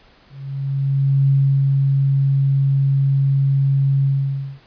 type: tone with ADSR envelope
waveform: sine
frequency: 137.3 Hz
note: C#3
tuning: 16 cents flat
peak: -11 dBFS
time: 0.29-4.6 s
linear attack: 1000 ms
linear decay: 340 ms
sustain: -2 dB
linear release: 550 ms
effects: pink hiss -51 dBFS RMS until 4.66 s + resampled to 11025 Hz